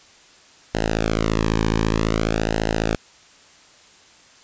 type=tone with flanger; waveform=sawtooth; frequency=54.6 Hz; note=A1; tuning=13 cents flat; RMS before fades=-21 dBFS; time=0.74-2.96 s; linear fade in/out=10 ms; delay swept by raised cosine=0.86 to 1.48 ms; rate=0.53 Hz; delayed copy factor=-0.9; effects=white hiss -50 dBFS RMS until 4.43 s + resampled to 16000 Hz